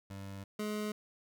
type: tone pair in turn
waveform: 25% pulse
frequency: 98 / 211.3 Hz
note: G2 / G#3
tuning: 0 / +30 cents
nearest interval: octave + minor second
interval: 1330 cents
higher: second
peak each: -39 / -31 dBFS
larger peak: second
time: 0.1-0.44 / 0.59-0.92 s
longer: first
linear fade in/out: 5 ms
effects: none